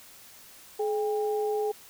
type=tone pair together; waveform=sine; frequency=425.2 / 801 Hz; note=G#4 / G5; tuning=+41 / +37 cents; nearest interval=major seventh; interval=1096 cents; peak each=-26 / -33 dBFS; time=0.79-1.72 s; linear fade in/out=10 ms; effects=white hiss -51 dBFS RMS until 1.89 s

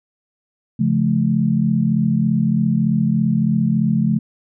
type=chord; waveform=sine; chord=Db augmented; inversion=none; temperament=just; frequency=138.59 / 173.24 / 216.5 Hz; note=Db3 / F3 / A3; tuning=0 / -14 / -28 cents; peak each=-20 / -19 / -17 dBFS; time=0.79-4.19 s; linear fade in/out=10 ms; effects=none

